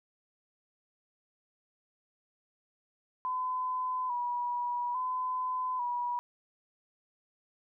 sine tone with vibrato, 992 Hz, B5, 7 cents sharp, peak -30 dBFS, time 3.25-6.19 s, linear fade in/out 0 ms, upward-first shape square, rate 0.59 Hz, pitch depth 39 cents each way, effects none

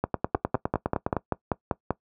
two click trains, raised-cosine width 1 ms, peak -9 / -10 dBFS, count 9 / 12, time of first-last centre 0.35-1.906 / 0.04-1.167 s, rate 5.14 / 9.76 Hz, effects noise-tail reverb RT60 0.1 s tail -20 dB re dry + high-pass 60 Hz 12 dB/octave

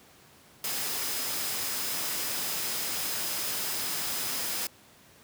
sine tone in noise, 5060 Hz, D#8, 28 cents sharp, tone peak -41 dBFS, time 0.64-4.67 s, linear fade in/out 2 ms, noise white, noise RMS -32 dBFS, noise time 0.64-4.67 s, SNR -12 dB, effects pink hiss -56 dBFS RMS until 5.23 s + high-pass 100 Hz 12 dB/octave

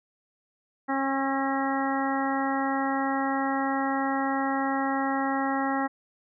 harmonic tone with a mistuned harmonic, 271.5 Hz, C#4, 36 cents flat, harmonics 1 / 2 / 3 / 4 / 5 / 6 / 7, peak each -28 / -35 / -29 / -34 / -35 / -39 / -35 dBFS, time 0.88-5.88 s, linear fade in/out 20 ms, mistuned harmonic 5, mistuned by -17 cents, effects none

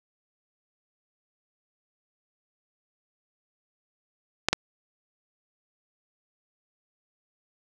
clicks, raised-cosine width 0.2 ms, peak -3 dBFS, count 2, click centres 4.486 / 4.53 s, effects none

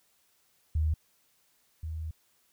sine tone pair in turn, 77.78 / 79.55 Hz, D#2 / D#2, 0 / +39 cents, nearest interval unison, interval 39 cents, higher second, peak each -24 / -33 dBFS, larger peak first, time 0.75-0.94 / 1.83-2.11 s, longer second, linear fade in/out 5 ms, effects white hiss -69 dBFS RMS until 2.52 s

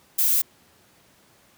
violet noise, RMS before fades -20 dBFS, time 0.18-0.42 s, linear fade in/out 10 ms, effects pink hiss -57 dBFS RMS until 1.57 s + high-pass 100 Hz 12 dB/octave

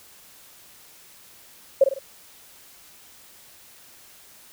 sine tone with echo, 542 Hz, C#5, 39 cents flat, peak -10 dBFS, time 1.81-1.84 s, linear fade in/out 5 ms, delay 50 ms, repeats 3, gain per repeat -7 dB, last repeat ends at 1.99 s, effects white hiss -50 dBFS RMS until 4.52 s

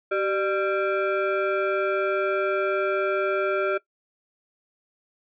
sine tone with frequency modulation, 385.5 Hz, G4, 29 cents flat, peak -21 dBFS, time 0.11-3.78 s, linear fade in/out 10 ms, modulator 985 Hz, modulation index 1.3, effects noise-tail reverb RT60 0.1 s tail -19 dB re dry

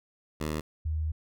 10% pulse / sine tone pair in turn, 77 / 78.17 Hz, D#2 / D#2, -17 / +9 cents, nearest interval unison, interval 26 cents, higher second, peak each -22 / -27 dBFS, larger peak first, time 0.4-0.61 / 0.85-1.12 s, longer second, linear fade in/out 10 ms, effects none

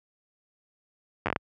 slowing click train, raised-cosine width 0.5 ms, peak -11 dBFS, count 6, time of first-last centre 1.26-1.361 s, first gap 10 ms, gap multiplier 1.36, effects high-pass 60 Hz 12 dB/octave

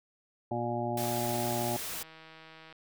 harmonic tone, 119.1 Hz, A#2, 38 cents sharp, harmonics 1 / 2 / 3 / 5 / 6 / 7, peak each -37 / -37 / -37 / -37 / -37 / -37 dBFS, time 0.51-1.77 s, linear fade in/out 5 ms
white noise, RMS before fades -38 dBFS, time 0.97-2.03 s, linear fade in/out 5 ms
click train, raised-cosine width 0.3 ms, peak -35 dBFS, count 138, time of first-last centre 1.87-2.726 s, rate 160 Hz
effects none

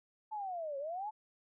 sine linear two-way sweep, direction down then up, 881 to 538 to 881 Hz, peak -37 dBFS, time 0.31-1.11 s, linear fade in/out 20 ms, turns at 0.78 s, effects none

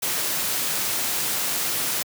white noise, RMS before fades -25 dBFS, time 0.02-2.03 s, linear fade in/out 10 ms, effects high-pass 100 Hz 12 dB/octave

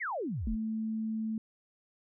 sine exponential sweep, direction down, 2291 to 30.17 Hz, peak -32 dBFS, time 0-0.56 s, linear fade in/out 20 ms
sine tone, 220.2 Hz, A3, 2 cents sharp, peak -31 dBFS, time 0.47-1.38 s, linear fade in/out 2 ms
effects none

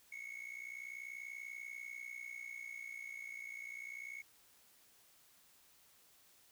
triangle tone with amplitude modulation, 2200 Hz, C#7, 14 cents flat, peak -40 dBFS, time 0.12-4.22 s, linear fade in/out 5 ms, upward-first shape sine, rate 60.3 Hz, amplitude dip 80%, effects white hiss -67 dBFS RMS until 6.51 s

